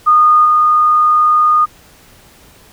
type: tone with level steps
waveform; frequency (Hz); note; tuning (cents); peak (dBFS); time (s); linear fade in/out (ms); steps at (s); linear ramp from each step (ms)
sine; 1227; D#6; -25; -5 / -7; 0.06-1.66; 20; 0.45; 2
effects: pink hiss -44 dBFS RMS until 2.72 s